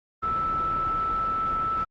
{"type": "tone in noise", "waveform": "sine", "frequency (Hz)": 1318.5, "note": "E6", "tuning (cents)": 0, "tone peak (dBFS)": -23, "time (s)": [0.22, 1.85], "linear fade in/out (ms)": 20, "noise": "pink", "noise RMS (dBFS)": -35, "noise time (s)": [0.22, 1.85], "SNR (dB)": 9, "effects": ["low-pass 2000 Hz 12 dB/octave", "Opus 48 kbps"]}